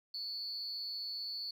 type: tone with amplitude modulation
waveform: sine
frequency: 4446 Hz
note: C#8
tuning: 4 cents sharp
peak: -33 dBFS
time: 0.14-1.51 s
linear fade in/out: 5 ms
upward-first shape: sine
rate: 215 Hz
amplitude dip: 90%
effects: tanh soft clip ceiling -32 dBFS + 12-bit